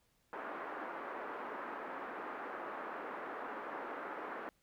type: band-pass noise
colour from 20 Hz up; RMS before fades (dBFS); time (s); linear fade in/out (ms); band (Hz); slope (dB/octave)
white; -44; 0.33-4.49; 0; 270 to 1500; 24
effects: pink hiss -75 dBFS RMS until 4.62 s